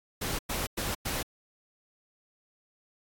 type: noise bursts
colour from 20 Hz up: pink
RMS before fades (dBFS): -32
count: 4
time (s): 0.21-1.23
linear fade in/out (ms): 10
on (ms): 180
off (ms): 100
effects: AAC 64 kbps